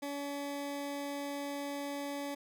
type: tone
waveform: 20% pulse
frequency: 284 Hz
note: C#4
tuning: 42 cents sharp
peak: -32 dBFS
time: 0.02-2.35 s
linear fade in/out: 10 ms
effects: none